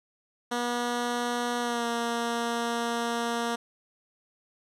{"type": "tone with pitch glide", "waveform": "10% pulse", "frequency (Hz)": [241.3, 234.4], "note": ["B3", "A#3"], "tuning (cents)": [-40, 10], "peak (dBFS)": -19, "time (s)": [0.51, 3.56], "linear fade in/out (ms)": 10, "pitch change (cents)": -50, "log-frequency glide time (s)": [1.6, 1.86], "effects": ["low-pass 10000 Hz 12 dB/octave"]}